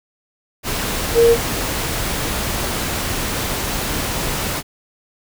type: tone in noise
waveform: sine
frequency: 465.8 Hz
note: A#4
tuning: 1 cent flat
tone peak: -8 dBFS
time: 1.14-1.37 s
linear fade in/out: 50 ms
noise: pink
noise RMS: -22 dBFS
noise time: 0.63-4.63 s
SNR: +11 dB
effects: none